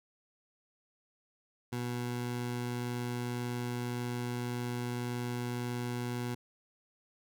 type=tone; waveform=20% pulse; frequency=121.8 Hz; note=B2; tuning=24 cents flat; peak=-29 dBFS; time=1.72-6.35 s; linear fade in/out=10 ms; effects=none